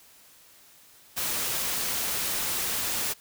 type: noise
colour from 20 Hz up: white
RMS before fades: -29 dBFS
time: 1.16-3.14 s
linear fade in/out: 20 ms
effects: white hiss -55 dBFS RMS until 3.2 s